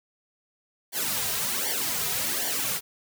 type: noise with flanger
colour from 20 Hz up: white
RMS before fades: -28 dBFS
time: 0.92-2.81 s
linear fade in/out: 50 ms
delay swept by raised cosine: 0.77 to 3.57 ms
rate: 1.3 Hz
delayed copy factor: -1
effects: none